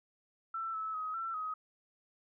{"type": "tone with pitch steps", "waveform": "sine", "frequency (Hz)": [1335, 1303, 1264, 1342, 1262], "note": ["E6", "E6", "D#6", "E6", "D#6"], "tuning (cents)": [22, -20, 27, 31, 24], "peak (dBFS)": -35, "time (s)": [0.54, 1.54], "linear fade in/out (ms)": 5, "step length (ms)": 200, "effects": []}